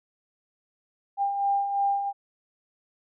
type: beating tone pair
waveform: sine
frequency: 796 / 798.9 Hz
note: G5 / G5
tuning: +26 / +33 cents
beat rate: 2.9 Hz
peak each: -32 / -23 dBFS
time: 1.17-2.13 s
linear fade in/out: 50 ms
effects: none